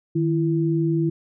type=tone pair together; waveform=sine; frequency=155.56 / 333.5 Hz; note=D#3 / E4; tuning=0 / +20 cents; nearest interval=octave + minor second; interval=1320 cents; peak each=-21 dBFS; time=0.15-1.1 s; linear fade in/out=10 ms; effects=none